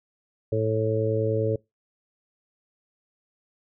harmonic tone, 110 Hz, A2, in tune, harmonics 1 / 2 / 3 / 4 / 5, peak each -26 / -37 / -32 / -25 / -28 dBFS, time 0.52-1.56 s, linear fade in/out 5 ms, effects noise-tail reverb RT60 0.2 s tail -24 dB re dry

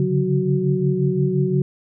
sine tone cluster, 139.4 / 145.1 / 184.1 / 371 Hz, C#3 / D3 / F#3 / F#4, +10 / -21 / -8 / +5 cents, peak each -22 dBFS, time 0-1.62 s, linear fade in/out 2 ms, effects none

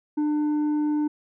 sine tone with tanh clipping, 299.3 Hz, D4, 33 cents sharp, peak -22 dBFS, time 0.17-1.08 s, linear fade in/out 10 ms, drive 5 dB, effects none

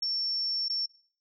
sine tone with dropouts, 5440 Hz, F8, 46 cents flat, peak -27 dBFS, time 0.02-0.86 s, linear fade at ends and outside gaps 5 ms, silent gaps 0.684-0.697 s, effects noise-tail reverb RT60 0.5 s tail -20 dB re dry

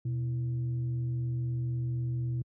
sine tone with frequency modulation, 123.47 Hz, B2, in tune, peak -28 dBFS, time 0.05-2.42 s, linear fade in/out 5 ms, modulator 203 Hz, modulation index 0.27, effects high-pass 80 Hz 12 dB/octave

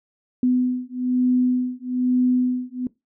sine beating tone pair, 250.4 / 251.5 Hz, B3 / B3, +24 / +32 cents, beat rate 1.1 Hz, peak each -21 dBFS, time 0.43-2.87 s, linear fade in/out 2 ms, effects noise-tail reverb RT60 0.2 s tail -20 dB re dry

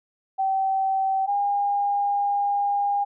sine tone pair in turn, 771 / 809.2 Hz, G5 / G#5, -29 / -45 cents, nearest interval minor second, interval 84 cents, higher second, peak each -20 dBFS, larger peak neither, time 0.38-1.27 / 1.27-3.05 s, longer second, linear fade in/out 20 ms, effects none

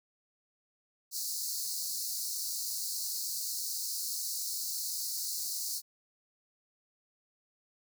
pink high-pass noise, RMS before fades -36 dBFS, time 1.11-5.82 s, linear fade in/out 50 ms, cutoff 4200 Hz, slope 96 dB/octave, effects none

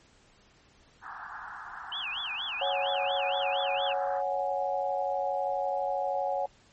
white band-pass noise, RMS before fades -42 dBFS, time 1.01-4.23 s, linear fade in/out 50 ms, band 740 to 1700 Hz, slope 96 dB/octave
sine tone with vibrato, 2904 Hz, F#7, 33 cents flat, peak -32 dBFS, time 1.92-3.93 s, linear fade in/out 2 ms, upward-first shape sine, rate 4.3 Hz, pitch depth 300 cents each way
sine chord, C# suspended fourth, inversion none, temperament just, 554.4 / 739.2 / 831.5 Hz, C#5 / F#5 / G#5, 0 / -2 / +2 cents, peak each -31 / -31 / -33 dBFS, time 2.61-6.46 s, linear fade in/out 5 ms
effects pink hiss -61 dBFS RMS until 6.72 s + MP3 32 kbps

